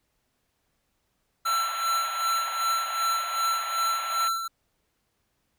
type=band-pass noise; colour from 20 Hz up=pink; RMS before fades=-38 dBFS; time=1.45-4.29 s; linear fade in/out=20 ms; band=640 to 3400 Hz; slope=48 dB/octave
type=tone with tremolo; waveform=square; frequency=1344 Hz; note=E6; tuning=33 cents sharp; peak=-23 dBFS; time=1.45-4.48 s; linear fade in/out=10 ms; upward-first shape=sine; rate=2.6 Hz; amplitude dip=60%
effects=pink hiss -74 dBFS RMS until 5.58 s